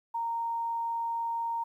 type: tone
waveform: sine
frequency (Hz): 926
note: A#5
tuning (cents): -12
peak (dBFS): -29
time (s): 0.14-1.64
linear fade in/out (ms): 10
effects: 11-bit